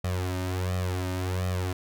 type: tone with flanger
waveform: sawtooth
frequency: 91.7 Hz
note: F#2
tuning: 15 cents flat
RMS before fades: -29 dBFS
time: 0.04-1.73 s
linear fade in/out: 5 ms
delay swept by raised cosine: 1.6 to 3.3 ms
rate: 1.4 Hz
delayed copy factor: +1
effects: none